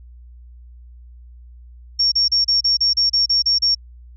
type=tone bursts; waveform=sine; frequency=5510 Hz; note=F8; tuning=24 cents flat; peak=-13 dBFS; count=11; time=1.99-3.75 s; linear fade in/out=10 ms; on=130 ms; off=33 ms; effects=added 60 Hz sine -39 dBFS peak until 4.16 s